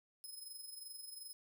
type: tone with amplitude modulation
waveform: 10% pulse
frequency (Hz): 5120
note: D#8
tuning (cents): +49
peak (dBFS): -40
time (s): 0.24-1.33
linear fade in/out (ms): 0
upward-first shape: sine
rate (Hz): 22.7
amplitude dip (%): 60
effects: none